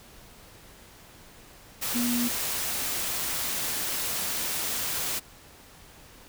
sine tone in noise, 241.1 Hz, B3, 41 cents flat, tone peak -25 dBFS, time 1.94-2.29 s, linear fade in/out 20 ms, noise white, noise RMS -30 dBFS, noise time 1.81-5.2 s, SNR +2 dB, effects pink hiss -51 dBFS RMS until 6.28 s

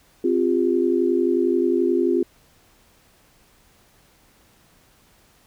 sine chord, C suspended fourth, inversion none, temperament equal with one note detuned, 261.6 / 349.2 / 400.5 Hz, C4 / F4 / G4, 0 / 0 / +37 cents, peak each -23 / -19 / -23 dBFS, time 0.24-2.23 s, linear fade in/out 5 ms, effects pink hiss -57 dBFS RMS until 5.46 s

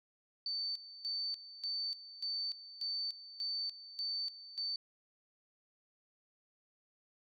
sine tone with tremolo, 4548 Hz, C#8, 44 cents sharp, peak -35 dBFS, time 0.46-4.76 s, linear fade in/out 2 ms, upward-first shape square, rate 1.7 Hz, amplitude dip 80%, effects none

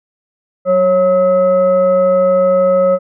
sine tone with frequency modulation, 548 Hz, C#5, 20 cents flat, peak -8 dBFS, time 0.65-2.99 s, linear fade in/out 50 ms, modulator 735 Hz, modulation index 0.46, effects none

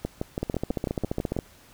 two click trains, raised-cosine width 2 ms, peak -14 / -13 dBFS, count 9 / 15, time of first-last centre 0.05-1.366 / 0.43-1.389 s, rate 6.08 / 14.6 Hz, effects pink hiss -54 dBFS RMS until 1.73 s

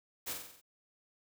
white noise with echo, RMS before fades -38 dBFS, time 0.26-0.34 s, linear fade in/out 20 ms, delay 46 ms, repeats 6, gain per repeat -4 dB, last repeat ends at 0.616 s, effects none

